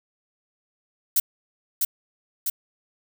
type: noise with echo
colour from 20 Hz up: violet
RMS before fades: -19 dBFS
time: 1.16-1.2 s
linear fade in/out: 5 ms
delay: 650 ms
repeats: 2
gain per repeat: -3 dB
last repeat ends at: 2.5 s
effects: none